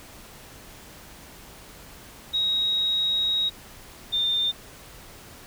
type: tone pair in turn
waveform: sine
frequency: 3792 / 3608 Hz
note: A#7 / A7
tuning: +29 / +43 cents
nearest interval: minor second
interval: 86 cents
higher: first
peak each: -21 / -21 dBFS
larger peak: neither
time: 2.33-3.5 / 4.12-4.52 s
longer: first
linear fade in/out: 20 ms
effects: pink hiss -46 dBFS RMS until 5.46 s